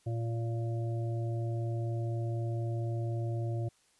harmonic tone, 115.5 Hz, A#2, 16 cents flat, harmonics 1 / 3 / 5 / 6, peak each -31 / -41 / -45 / -47 dBFS, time 0.06-3.69 s, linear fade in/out 10 ms, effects white hiss -68 dBFS RMS until 3.99 s + resampled to 24000 Hz

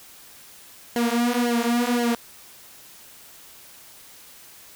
sawtooth tone with flanger, 238.8 Hz, A#3, 42 cents sharp, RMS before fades -22 dBFS, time 0.96-2.15 s, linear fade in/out 0 ms, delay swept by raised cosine 0.8 to 6.5 ms, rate 1.9 Hz, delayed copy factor -0.95, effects white hiss -47 dBFS RMS until 4.75 s

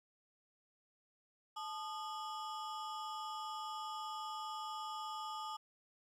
square ring-modulated tone, 1046.5 Hz, C6, in tune, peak -39 dBFS, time 1.56-5.57 s, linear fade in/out 10 ms, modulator 178 Hz, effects low-pass 7000 Hz 12 dB/octave + 12-bit

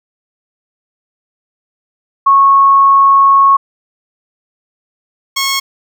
sine / 10% pulse tone pair in turn, 1100 / 1092.4 Hz, C#6 / C#6, -14 / -26 cents, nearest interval unison, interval 12 cents, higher first, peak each -4 dBFS, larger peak neither, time 2.26-3.57 / 5.36-5.6 s, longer first, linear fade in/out 10 ms, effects none

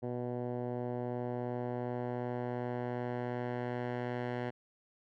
10% pulse tone with low-pass filter sweep, 122.7 Hz, B2, 11 cents flat, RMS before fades -37 dBFS, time 0.02-4.51 s, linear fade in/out 20 ms, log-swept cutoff 600 to 2000 Hz, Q 0.93, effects none

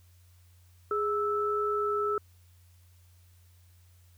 sine tone pair together, 415.3 / 1313.9 Hz, G#4 / E6, 0 / -6 cents, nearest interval octave + minor sixth, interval 1994 cents, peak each -29 / -29 dBFS, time 0.91-2.18 s, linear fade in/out 2 ms, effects added 88 Hz sine -56 dBFS peak until 4.17 s + white hiss -67 dBFS RMS until 4.17 s

